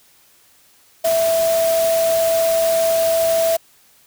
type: tone in noise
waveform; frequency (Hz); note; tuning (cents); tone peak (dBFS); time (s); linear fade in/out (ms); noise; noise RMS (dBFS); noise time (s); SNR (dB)
sine; 659.3; E5; 0; -14; 1.04-3.57; 10; white; -26; 1.04-3.57; +9
effects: white hiss -53 dBFS RMS until 4.06 s